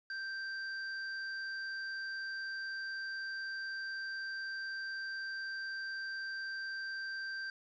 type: tone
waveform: square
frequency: 1568 Hz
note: G6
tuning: in tune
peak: -39 dBFS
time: 0.1-7.5 s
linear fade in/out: 2 ms
effects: resampled to 16000 Hz + 11-bit